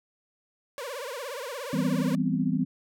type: tone with vibrato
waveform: sawtooth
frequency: 523.3 Hz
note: C5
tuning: in tune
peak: -30 dBFS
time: 0.78-2.15 s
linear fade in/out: 0 ms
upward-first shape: triangle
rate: 17 Hz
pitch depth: 240 cents each way
type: chord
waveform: sine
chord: C major seventh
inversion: first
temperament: equal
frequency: 164.81 / 196 / 246.9 / 261.6 Hz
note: E3 / G3 / B3 / C4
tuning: 0 / 0 / 0 / 0 cents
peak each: -29 dBFS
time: 1.73-2.65 s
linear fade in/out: 5 ms
effects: none